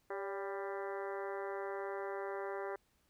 harmonic tone with a mistuned harmonic, 197.6 Hz, G3, 14 cents sharp, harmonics 2 / 3 / 4 / 5 / 6 / 7 / 8 / 9 / 10, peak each -41 / -45 / -47 / -49 / -51 / -52 / -53 / -54 / -55 dBFS, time 0.1-2.76 s, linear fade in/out 5 ms, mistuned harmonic 3, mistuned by -49 cents, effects pink hiss -75 dBFS RMS until 3.09 s

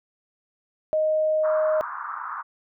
sine tone, 622.3 Hz, D#5, in tune, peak -19 dBFS, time 0.93-1.81 s, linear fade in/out 0 ms
pink band-pass noise, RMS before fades -33 dBFS, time 1.43-2.43 s, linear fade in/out 20 ms, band 1000 to 1400 Hz, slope 48 dB/octave
effects none

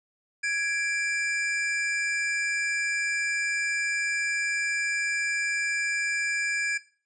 square tone pair together, 1661 / 2349 Hz, G#6 / D7, 0 / 0 cents, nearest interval tritone, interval 600 cents, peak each -29 / -30 dBFS, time 0.43-6.78 s, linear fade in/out 10 ms, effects noise-tail reverb RT60 0.4 s tail -17 dB re dry + resampled to 22050 Hz

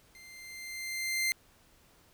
sawtooth tone with level ramp, 2088 Hz, C7, 4 cents flat, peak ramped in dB -48 to -23 dBFS, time 0.15-1.32 s, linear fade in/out 0 ms, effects pink hiss -63 dBFS RMS until 2.13 s

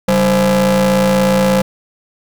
45% pulse ring-modulated tone, 164.81 Hz, E3, in tune, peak -7 dBFS, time 0.08-1.62 s, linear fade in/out 5 ms, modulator 358 Hz, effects 7-bit

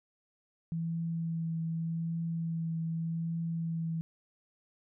sine tone with vibrato, 164.81 Hz, E3, in tune, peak -31 dBFS, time 0.72-4.01 s, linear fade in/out 0 ms, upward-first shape triangle, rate 0.84 Hz, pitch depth 17 cents each way, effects none

